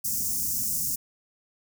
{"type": "band-stop noise", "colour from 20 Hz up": "white", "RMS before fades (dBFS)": -28, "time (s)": [0.04, 0.96], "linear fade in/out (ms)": 10, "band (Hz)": [280, 5500], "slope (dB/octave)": 48, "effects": []}